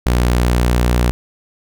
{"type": "tone", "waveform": "sawtooth", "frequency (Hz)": 60.4, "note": "B1", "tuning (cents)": -38, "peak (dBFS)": -8, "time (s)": [0.06, 1.11], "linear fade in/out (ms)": 0, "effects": []}